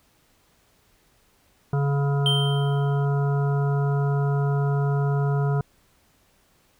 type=harmonic tone; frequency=141 Hz; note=C#3; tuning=30 cents sharp; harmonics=1 / 3 / 5 / 7 / 9 / 10; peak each=-20 / -30 / -34 / -37 / -39 / -40 dBFS; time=1.73-5.61 s; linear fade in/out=2 ms
type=tone with exponential decay; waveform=triangle; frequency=3136 Hz; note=G7; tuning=in tune; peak=-17 dBFS; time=2.26-3.05 s; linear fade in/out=1 ms; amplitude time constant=170 ms
effects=pink hiss -62 dBFS RMS until 6.79 s